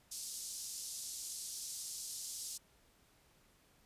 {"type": "band-pass noise", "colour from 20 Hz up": "pink", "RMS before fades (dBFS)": -45, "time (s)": [0.11, 2.58], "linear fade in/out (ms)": 10, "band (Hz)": [5000, 11000], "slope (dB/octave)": 24, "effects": ["pink hiss -69 dBFS RMS until 3.85 s", "resampled to 32000 Hz"]}